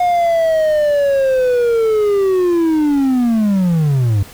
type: linear sweep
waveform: triangle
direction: down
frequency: 719 to 94.8 Hz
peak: -9 dBFS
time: 0-4.23 s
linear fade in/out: 5 ms
effects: pink hiss -38 dBFS RMS until 4.33 s